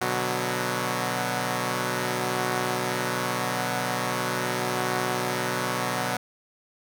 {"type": "chord", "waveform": "5% pulse", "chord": "B minor", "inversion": "none", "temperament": "equal", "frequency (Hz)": [123.47, 146.83, 185], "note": ["B2", "D3", "F#3"], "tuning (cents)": [0, 0, 0], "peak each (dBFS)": [-17, -22, -18], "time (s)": [0.01, 6.17], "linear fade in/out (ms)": 5, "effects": []}